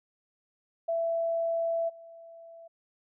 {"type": "tone with level steps", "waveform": "sine", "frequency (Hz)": 666, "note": "E5", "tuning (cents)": 18, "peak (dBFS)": [-26, -46], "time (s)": [0.88, 2.68], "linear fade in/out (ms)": 10, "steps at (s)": 1.88, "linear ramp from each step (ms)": 20, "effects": []}